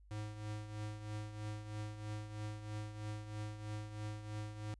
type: tone with tremolo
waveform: square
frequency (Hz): 106.2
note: G#2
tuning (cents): +39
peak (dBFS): -40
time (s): 0.11-4.74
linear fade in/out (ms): 0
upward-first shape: triangle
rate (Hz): 3.1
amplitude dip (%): 65
effects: added 50 Hz sine -59 dBFS peak until 4.79 s + resampled to 22050 Hz